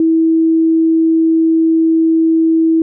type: tone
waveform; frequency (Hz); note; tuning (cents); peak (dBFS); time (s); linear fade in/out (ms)
sine; 324.6; E4; -27; -8; 0-2.82; 2
effects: none